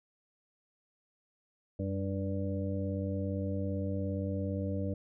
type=harmonic tone with a mistuned harmonic; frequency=97.5 Hz; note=G2; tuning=9 cents flat; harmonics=1 / 2 / 3 / 5 / 6; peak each=-34 / -37 / -39 / -41 / -42 dBFS; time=1.79-4.94 s; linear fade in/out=5 ms; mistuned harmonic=1; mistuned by=-59 cents; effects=none

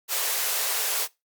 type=high-pass noise; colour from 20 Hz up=white; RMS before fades=-26 dBFS; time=0.08-1.08 s; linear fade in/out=50 ms; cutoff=400 Hz; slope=96 dB/octave; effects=noise-tail reverb RT60 0.2 s tail -20 dB re dry + Opus 48 kbps

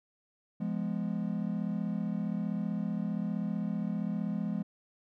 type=tone cluster; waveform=triangle; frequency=172.2 / 207.6 / 248.8 Hz; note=F3 / G#3 / B3; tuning=-24 / 0 / +13 cents; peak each=-33 / -31 / -37 dBFS; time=0.6-4.63 s; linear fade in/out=10 ms; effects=none

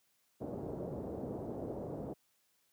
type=low-pass noise; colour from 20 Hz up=white; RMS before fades=-41 dBFS; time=0.4-2.14 s; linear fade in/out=20 ms; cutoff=570 Hz; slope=24 dB/octave; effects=white hiss -75 dBFS RMS until 2.72 s + high-pass 80 Hz 12 dB/octave

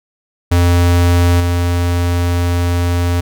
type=tone with level steps; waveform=square; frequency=87.31 Hz; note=F2; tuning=in tune; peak=-9 / -13 dBFS; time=0.51-3.21 s; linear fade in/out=10 ms; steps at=1.4 s; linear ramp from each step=5 ms; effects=none

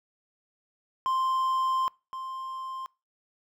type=tone pair in turn; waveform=triangle; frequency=1046.5 / 1050.4 Hz; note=C6 / C6; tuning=0 / +6 cents; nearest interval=unison; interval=6 cents; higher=second; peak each=-22 / -32 dBFS; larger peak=first; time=1.06-1.88 / 2.13-2.86 s; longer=first; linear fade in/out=0 ms; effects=noise-tail reverb RT60 0.3 s tail -25 dB re dry

